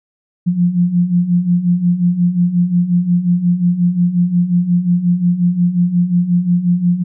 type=beating tone pair; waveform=sine; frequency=172.4 / 178 Hz; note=F3 / F3; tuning=-22 / +33 cents; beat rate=5.6 Hz; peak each=-17 / -12 dBFS; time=0.46-7.04 s; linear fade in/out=20 ms; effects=none